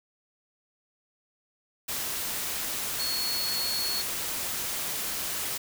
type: tone in noise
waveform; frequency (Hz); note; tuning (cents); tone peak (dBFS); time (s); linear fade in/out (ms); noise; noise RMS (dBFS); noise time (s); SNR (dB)
sine; 4355; C#8; -31; -29; 2.99-4.02; 10; white; -32; 1.88-5.58; 0
effects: none